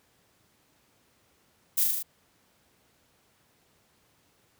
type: noise with echo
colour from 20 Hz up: violet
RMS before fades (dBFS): -24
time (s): 1.77-1.84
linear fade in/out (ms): 10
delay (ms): 38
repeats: 5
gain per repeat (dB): -2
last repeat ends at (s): 2.03
effects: pink hiss -66 dBFS RMS until 4.59 s + high-pass 80 Hz 12 dB/octave